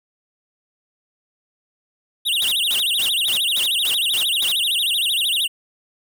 square tone with vibrato, 3256 Hz, G#7, 35 cents flat, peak -18 dBFS, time 2.25-5.48 s, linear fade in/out 20 ms, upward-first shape sine, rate 13 Hz, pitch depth 290 cents each way
white noise bursts, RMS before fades -30 dBFS, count 8, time 2.42-4.518 s, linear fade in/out 0 ms, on 96 ms, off 190 ms
effects none

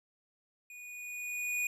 square tone with level ramp, 2462 Hz, D#7, 19 cents flat, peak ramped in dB -48 to -30 dBFS, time 0.7-1.67 s, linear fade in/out 2 ms, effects resampled to 32000 Hz

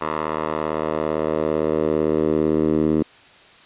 10% pulse tone with band-pass filter sweep, 77.78 Hz, D#2, in tune, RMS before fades -21 dBFS, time 0.01-3.03 s, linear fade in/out 5 ms, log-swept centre 980 to 300 Hz, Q 1.8, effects white hiss -48 dBFS RMS until 3.65 s + resampled to 8000 Hz

